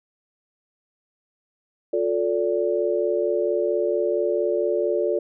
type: tone cluster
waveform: sine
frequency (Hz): 356.6 / 441 / 578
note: F4 / A4 / D5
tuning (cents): +36 / +4 / -28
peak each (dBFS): -24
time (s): 1.93-5.19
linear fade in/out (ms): 5
effects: none